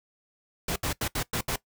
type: noise bursts at uneven times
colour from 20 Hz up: pink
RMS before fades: -29 dBFS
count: 6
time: 0.68-0.76 / 0.83-0.93 / 1.01-1.08 / 1.15-1.23 / 1.33-1.41 / 1.48-1.56 s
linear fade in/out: 5 ms
effects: noise-tail reverb RT60 0.1 s tail -19 dB re dry